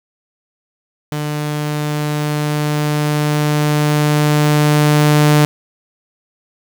sawtooth tone with level ramp, 149.4 Hz, D3, 30 cents sharp, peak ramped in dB -15 to -4 dBFS, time 1.12-5.45 s, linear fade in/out 0 ms, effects 7-bit

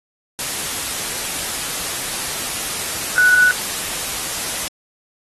sine tone in noise, 1480 Hz, F#6, in tune, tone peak -10 dBFS, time 3.18-3.51 s, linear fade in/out 0 ms, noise white, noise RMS -24 dBFS, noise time 0.39-4.68 s, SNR +11 dB, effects AAC 32 kbps

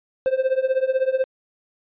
triangle tone with tremolo, 523.3 Hz, C5, in tune, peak -12 dBFS, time 0.26-1.24 s, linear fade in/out 0 ms, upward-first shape triangle, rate 16 Hz, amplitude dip 95%, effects resampled to 8000 Hz

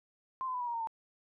sine tone with pitch steps, 1046.5 / 1020.2 / 994.6 / 969.7 / 945.3 / 921.6 / 898.5 Hz, C6 / C6 / B5 / B5 / A#5 / A#5 / A5, 0 / -44 / +12 / -32 / +24 / -20 / +36 cents, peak -33 dBFS, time 0.41-0.872 s, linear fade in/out 0 ms, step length 66 ms, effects none

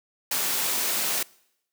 white noise, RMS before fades -26 dBFS, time 0.31-1.23 s, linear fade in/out 5 ms, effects noise-tail reverb RT60 0.8 s tail -24 dB re dry + high-pass 200 Hz 12 dB/octave

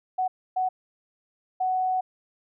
sine tone bursts at uneven times, 744 Hz, F#5, 9 cents sharp, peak -22 dBFS, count 3, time 0.18-0.28 / 0.56-0.69 / 1.6-2.01 s, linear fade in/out 10 ms, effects none

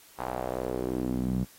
sawtooth tone with band-pass filter sweep, 62.9 Hz, B1, 32 cents sharp, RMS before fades -31 dBFS, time 0.18-1.45 s, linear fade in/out 20 ms, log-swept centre 910 to 170 Hz, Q 2.7, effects white hiss -55 dBFS RMS until 1.58 s + AAC 48 kbps

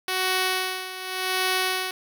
5% pulse tone with tremolo, 372.7 Hz, F#4, 13 cents sharp, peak -10 dBFS, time 0.08-1.91 s, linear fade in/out 2 ms, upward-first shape sine, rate 0.87 Hz, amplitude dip 75%, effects none

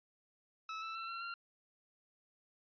sawtooth tone with pitch steps, 1303 / 1322 / 1341.2 / 1360.7 / 1380.5 Hz, E6 / E6 / E6 / F6 / F6, -20 / +5 / +30 / -45 / -20 cents, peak -37 dBFS, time 0.69-1.34 s, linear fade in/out 2 ms, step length 130 ms, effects resampled to 11025 Hz

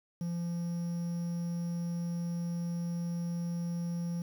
triangle tone with quantisation, 171.3 Hz, F3, 33 cents flat, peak -30 dBFS, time 0.21-4.22 s, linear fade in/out 2 ms, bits 9, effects none

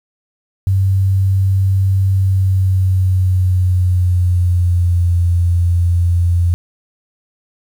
sine tone with pitch glide, 96 to 87.02 Hz, G2 to F2, -36 to -6 cents, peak -10 dBFS, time 0.67-6.54 s, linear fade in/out 0 ms, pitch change -170 cents, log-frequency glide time 2.12-5.16 s, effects 7-bit

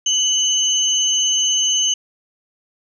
sine tone pair together, 2977 / 6308 Hz, F#7 / G8, +10 / +10 cents, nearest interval octave + minor second, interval 1300 cents, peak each -17 / -18 dBFS, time 0.06-1.94 s, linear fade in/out 5 ms, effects none

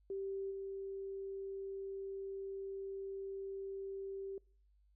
sine tone with level steps, 390 Hz, G4, 9 cents flat, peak -38 / -41 dBFS, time 0.1-4.38 s, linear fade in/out 2 ms, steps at 0.5 s, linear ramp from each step 20 ms, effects noise-tail reverb RT60 0.5 s tail -26 dB re dry + added 50 Hz sine -67 dBFS peak until 4.95 s

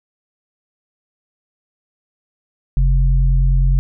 sine tone pair together, 44.82 / 134.3 Hz, F1 / C3, +46 / +46 cents, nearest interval octave + perfect fifth, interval 1900 cents, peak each -11 / -18 dBFS, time 2.77-3.79 s, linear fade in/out 0 ms, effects none

